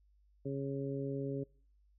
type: harmonic tone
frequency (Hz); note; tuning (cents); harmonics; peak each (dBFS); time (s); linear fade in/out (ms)
137.8; C#3; -10; 1 / 2 / 3 / 4; -39 / -40 / -40 / -46; 0.45-1.44; 10
effects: noise-tail reverb RT60 0.5 s tail -25 dB re dry + added 50 Hz sine -65 dBFS peak until 1.98 s